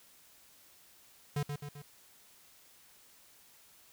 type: tone with echo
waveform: square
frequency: 145.1 Hz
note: D3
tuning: 21 cents flat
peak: -31 dBFS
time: 1.36-1.43 s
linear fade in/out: 5 ms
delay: 130 ms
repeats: 3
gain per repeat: -5 dB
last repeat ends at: 1.82 s
effects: white hiss -61 dBFS RMS until 3.92 s